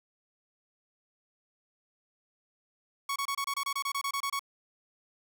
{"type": "tone bursts", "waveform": "sawtooth", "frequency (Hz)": 1113, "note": "C#6", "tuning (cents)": 7, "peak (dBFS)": -26, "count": 14, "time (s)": [3.09, 4.394], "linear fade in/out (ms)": 5, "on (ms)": 69, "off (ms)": 26, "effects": []}